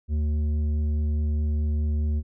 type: tone with tanh clipping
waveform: sine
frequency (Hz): 75.4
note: D2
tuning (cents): +46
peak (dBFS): -23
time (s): 0.08-2.23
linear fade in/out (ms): 50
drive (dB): 8
effects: none